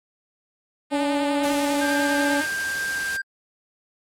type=tone with vibrato; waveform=5% pulse; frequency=299.5 Hz; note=D4; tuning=34 cents sharp; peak=-18 dBFS; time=0.9-2.48 s; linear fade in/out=50 ms; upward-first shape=sine; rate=10 Hz; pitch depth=47 cents each way
type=harmonic tone; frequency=285 Hz; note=C#4; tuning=48 cents sharp; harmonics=1 / 2 / 3; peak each=-23 / -26 / -28 dBFS; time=0.91-2.42 s; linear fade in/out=20 ms
type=noise; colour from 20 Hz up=white; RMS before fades=-33 dBFS; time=1.43-3.17 s; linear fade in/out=5 ms
type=tone; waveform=triangle; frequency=1586 Hz; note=G6; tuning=20 cents sharp; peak=-23 dBFS; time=1.81-3.22 s; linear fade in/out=10 ms
effects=low-pass 10000 Hz 12 dB/octave + AAC 64 kbps